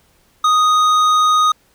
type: tone with hard clipping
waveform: triangle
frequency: 1244.5 Hz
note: D#6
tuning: in tune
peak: -12 dBFS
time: 0.44-1.52 s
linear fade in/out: 5 ms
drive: 13 dB
effects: pink hiss -56 dBFS RMS until 1.74 s